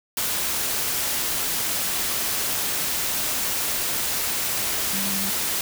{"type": "tone in noise", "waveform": "sine", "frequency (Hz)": 196, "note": "G3", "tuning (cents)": 0, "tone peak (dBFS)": -30, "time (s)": [4.93, 5.3], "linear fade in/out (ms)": 2, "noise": "white", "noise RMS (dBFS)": -25, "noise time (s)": [0.17, 5.61], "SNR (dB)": -8, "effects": []}